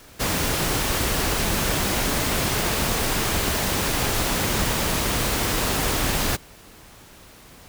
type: noise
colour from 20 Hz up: pink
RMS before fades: -23 dBFS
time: 0.19-6.37 s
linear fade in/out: 20 ms
effects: pink hiss -47 dBFS RMS until 7.68 s